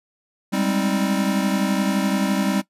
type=chord; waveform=square; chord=Ab major seventh; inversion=third; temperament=equal with one note detuned; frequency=196 / 207.7 / 261.6 / 314.6 Hz; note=G3 / Ab3 / C4 / Eb4; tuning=0 / 0 / 0 / +19 cents; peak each=-22 / -28 / -26 / -28 dBFS; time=0.52-2.62 s; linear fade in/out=20 ms; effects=noise-tail reverb RT60 0.1 s tail -18 dB re dry + resampled to 32000 Hz